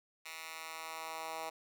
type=tone with high-pass filter sweep; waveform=10% pulse; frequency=161.1 Hz; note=E3; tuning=39 cents flat; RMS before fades=-44 dBFS; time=0.25-1.5 s; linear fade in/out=10 ms; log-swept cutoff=1900 to 730 Hz; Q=1.3; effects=none